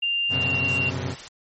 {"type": "tone with pitch glide", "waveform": "sine", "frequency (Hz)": [2792, 2766], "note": ["F7", "F7"], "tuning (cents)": [-1, -17], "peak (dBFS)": -21, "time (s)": [0.02, 0.9], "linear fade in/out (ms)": 10, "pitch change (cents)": -16, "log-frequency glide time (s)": [0.36, 0.52]}
{"type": "chord", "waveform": "sawtooth", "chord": "F# suspended fourth", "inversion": "none", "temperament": "equal with one note detuned", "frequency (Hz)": [92.5, 123.47, 135.27], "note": ["F#2", "B2", "C#3"], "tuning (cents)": [0, 0, -42], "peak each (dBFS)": -27, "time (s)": [0.29, 1.16], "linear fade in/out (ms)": 50}
{"type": "noise", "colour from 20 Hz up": "white", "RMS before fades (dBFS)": -39, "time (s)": [0.41, 1.28], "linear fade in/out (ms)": 0}
{"effects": ["MP3 32 kbps"]}